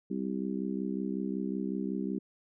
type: harmonic tone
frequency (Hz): 65.41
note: C2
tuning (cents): 0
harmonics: 3 / 4 / 5 / 6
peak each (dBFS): -34 / -36 / -38 / -40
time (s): 0.1-2.19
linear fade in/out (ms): 10
effects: none

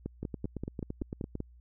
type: two click trains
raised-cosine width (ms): 3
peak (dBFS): -22 / -23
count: 8 / 11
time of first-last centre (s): 0.06-1.404 / 0.23-1.354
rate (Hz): 5.21 / 8.9
effects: added 60 Hz sine -53 dBFS peak until 1.6 s

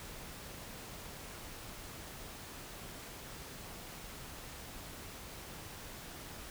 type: silence
effects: pink hiss -48 dBFS RMS until 6.5 s

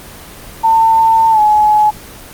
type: tone with pitch glide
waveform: sine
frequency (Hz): 898 to 847.6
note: A5 to G#5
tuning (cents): +35 to +35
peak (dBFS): -6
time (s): 0.63-1.91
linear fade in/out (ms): 20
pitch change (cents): -100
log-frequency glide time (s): 1.31-1.4
effects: pink hiss -33 dBFS RMS until 2.33 s + Opus 24 kbps

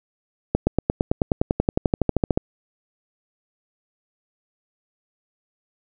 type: accelerating click train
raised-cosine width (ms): 2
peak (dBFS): -4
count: 21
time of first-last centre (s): 0.55-2.375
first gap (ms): 120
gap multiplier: 0.97
effects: none

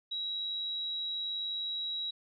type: tone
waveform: sine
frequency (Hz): 3867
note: B7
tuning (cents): -37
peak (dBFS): -33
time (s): 0.11-2.11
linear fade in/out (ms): 10
effects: none

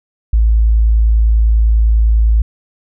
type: tone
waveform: sine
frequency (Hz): 55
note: A1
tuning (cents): 0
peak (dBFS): -7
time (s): 0.33-2.42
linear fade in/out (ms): 5
effects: none

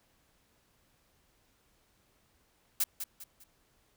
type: noise with echo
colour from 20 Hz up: blue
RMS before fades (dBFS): -28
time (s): 2.8-2.84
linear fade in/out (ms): 5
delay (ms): 200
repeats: 3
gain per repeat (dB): -9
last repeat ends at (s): 3.44
effects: pink hiss -70 dBFS RMS until 3.96 s

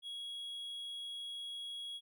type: tone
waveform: triangle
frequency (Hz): 3322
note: G#7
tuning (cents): 0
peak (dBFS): -40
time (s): 0.02-2.01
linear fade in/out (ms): 50
effects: none

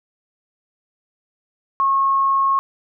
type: tone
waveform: sine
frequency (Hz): 1089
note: C#6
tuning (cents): -31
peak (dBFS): -14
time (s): 1.8-2.59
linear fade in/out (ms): 0
effects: none

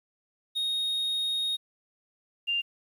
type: tone pair in turn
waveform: triangle / sine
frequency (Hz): 3729 / 2794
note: A#7 / F7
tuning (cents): 0 / 0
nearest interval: perfect fourth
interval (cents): 500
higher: first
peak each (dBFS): -25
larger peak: neither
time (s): 0.55-1.57 / 2.47-2.62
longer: first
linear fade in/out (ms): 20
effects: 10-bit

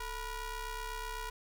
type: ring-modulated tone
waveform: sawtooth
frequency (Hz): 475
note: A#4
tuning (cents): +33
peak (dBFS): -31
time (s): 0-1.3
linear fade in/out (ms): 5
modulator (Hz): 509
effects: none

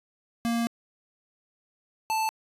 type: tone pair in turn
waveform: square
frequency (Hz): 233.1 / 880.1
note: A#3 / A5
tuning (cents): 0 / 0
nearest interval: octave + major seventh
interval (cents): 2300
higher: second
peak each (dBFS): -25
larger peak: neither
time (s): 0.45-0.67 / 2.1-2.29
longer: first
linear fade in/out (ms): 0
effects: resampled to 32000 Hz

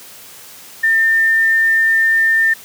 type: tone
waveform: sine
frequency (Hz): 1802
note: A6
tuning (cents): +41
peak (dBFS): -10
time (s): 0.83-2.54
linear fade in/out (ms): 10
effects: white hiss -38 dBFS RMS until 2.64 s + high-pass 80 Hz 12 dB/octave

